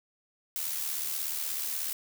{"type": "noise with amplitude modulation", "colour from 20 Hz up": "blue", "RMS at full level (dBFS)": -31, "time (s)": [0.56, 1.93], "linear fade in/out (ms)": 0, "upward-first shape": "sine", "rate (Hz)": 76.5, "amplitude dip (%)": 50, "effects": []}